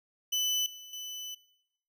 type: tone with level steps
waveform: 30% pulse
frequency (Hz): 3000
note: F#7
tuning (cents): +23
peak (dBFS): -24 / -43 / -35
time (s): 0.32-1.35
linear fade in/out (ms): 10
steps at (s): 0.66 / 0.93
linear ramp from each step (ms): 2
effects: noise-tail reverb RT60 0.8 s tail -19 dB re dry